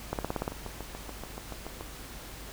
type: two click trains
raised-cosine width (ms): 1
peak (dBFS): -16 / -24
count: 7 / 10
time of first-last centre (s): 0.13-0.479 / 0.52-1.809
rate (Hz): 17.2 / 6.98
effects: added 50 Hz sine -46 dBFS peak until 2.52 s + pink hiss -45 dBFS RMS until 2.52 s